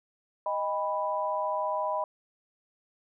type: chord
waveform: sine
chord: Eb augmented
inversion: none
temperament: equal with one note detuned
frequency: 622.3 / 802.3 / 987.8 Hz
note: Eb5 / G5 / B5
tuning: 0 / +40 / 0 cents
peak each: -31 / -35 / -30 dBFS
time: 0.46-2.04 s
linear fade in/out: 2 ms
effects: none